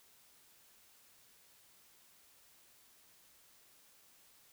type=silence; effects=white hiss -65 dBFS RMS until 4.52 s